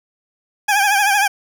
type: tone with vibrato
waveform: 20% pulse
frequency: 810 Hz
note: G#5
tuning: 43 cents flat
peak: -8 dBFS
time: 0.68-1.28 s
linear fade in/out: 10 ms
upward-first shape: triangle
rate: 13 Hz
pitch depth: 87 cents each way
effects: 8-bit